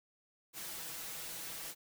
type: noise with comb filter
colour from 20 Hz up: white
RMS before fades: -44 dBFS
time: 0.53-1.75 s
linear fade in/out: 50 ms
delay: 6.1 ms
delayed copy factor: +0.6
effects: none